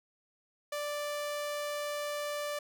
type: tone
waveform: sawtooth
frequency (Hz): 587.3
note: D5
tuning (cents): 0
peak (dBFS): -30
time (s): 0.72-2.59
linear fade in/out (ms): 5
effects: none